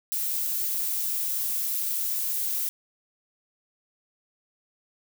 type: noise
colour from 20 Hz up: violet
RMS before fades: -28 dBFS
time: 0.12-2.69 s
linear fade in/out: 0 ms
effects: none